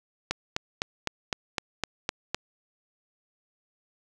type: click train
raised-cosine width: 0.2 ms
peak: -9 dBFS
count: 9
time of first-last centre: 0.31-2.346 s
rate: 3.93 Hz
effects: none